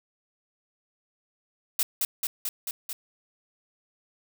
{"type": "noise with echo", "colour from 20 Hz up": "blue", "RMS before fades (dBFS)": -24, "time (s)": [1.79, 1.83], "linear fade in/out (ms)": 2, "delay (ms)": 220, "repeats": 5, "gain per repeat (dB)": -2, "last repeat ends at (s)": 2.93, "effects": []}